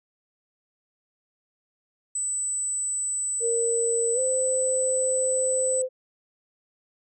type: tone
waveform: sine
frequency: 8000 Hz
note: B8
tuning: 21 cents sharp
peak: -25 dBFS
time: 2.15-5.82 s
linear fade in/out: 5 ms
type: tone with pitch glide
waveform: sine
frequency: 466.2 to 514.3 Hz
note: A#4 to C5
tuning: 0 to -30 cents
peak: -23 dBFS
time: 3.4-5.89 s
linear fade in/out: 50 ms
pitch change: +170 cents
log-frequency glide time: 4.14-4.19 s
effects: none